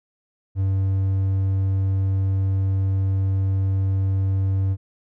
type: tone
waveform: triangle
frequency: 96.3 Hz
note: G2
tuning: 30 cents flat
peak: -16 dBFS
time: 0.55-4.77 s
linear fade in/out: 50 ms
effects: none